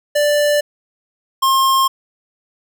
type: tone pair in turn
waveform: square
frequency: 588 / 1067.9 Hz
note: D5 / C6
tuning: +2 / +35 cents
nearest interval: minor seventh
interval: 1033 cents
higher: second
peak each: -13 / -12 dBFS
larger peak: second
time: 0.15-0.61 / 1.42-1.88 s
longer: neither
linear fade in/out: 10 ms
effects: none